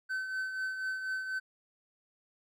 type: tone with tremolo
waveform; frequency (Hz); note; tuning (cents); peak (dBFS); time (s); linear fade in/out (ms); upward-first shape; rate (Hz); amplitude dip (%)
triangle; 1528; G6; -45; -29; 0.09-1.4; 20; triangle; 4.1; 55
effects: none